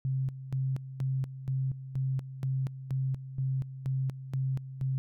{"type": "tone with tremolo", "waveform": "sine", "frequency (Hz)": 132.6, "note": "C3", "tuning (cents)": 23, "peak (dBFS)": -27, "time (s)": [0.05, 4.98], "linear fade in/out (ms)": 0, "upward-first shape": "square", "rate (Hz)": 2.1, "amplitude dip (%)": 75, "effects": []}